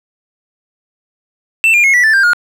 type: tone with pitch steps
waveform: triangle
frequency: 2670 / 2406 / 2169 / 1954.6 / 1761.5 / 1587.6 / 1430.8 Hz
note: E7 / D7 / C#7 / B6 / A6 / G6 / F6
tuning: +22 / +41 / -38 / -18 / +1 / +22 / +41 cents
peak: -5 dBFS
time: 1.64-2.333 s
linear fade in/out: 0 ms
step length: 99 ms
effects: none